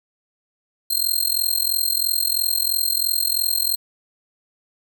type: tone with amplitude modulation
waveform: 10% pulse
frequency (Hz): 4186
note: C8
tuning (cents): 0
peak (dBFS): -8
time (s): 0.9-3.76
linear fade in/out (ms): 10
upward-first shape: sine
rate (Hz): 43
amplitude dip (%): 90
effects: none